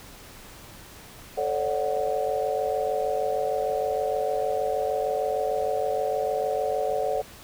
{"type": "chord", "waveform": "sine", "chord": "D major seventh", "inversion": "second", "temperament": "equal with one note detuned", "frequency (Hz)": [440, 540.8, 587.3, 740], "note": ["A4", "C#5", "D5", "F#5"], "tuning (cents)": [0, -43, 0, 0], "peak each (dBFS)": -29, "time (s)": [1.37, 7.22], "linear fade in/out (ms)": 10, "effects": ["pink hiss -46 dBFS RMS until 7.43 s"]}